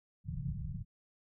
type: low-pass noise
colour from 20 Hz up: white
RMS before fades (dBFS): -39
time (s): 0.24-0.85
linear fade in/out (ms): 50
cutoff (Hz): 180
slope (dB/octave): 96
effects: none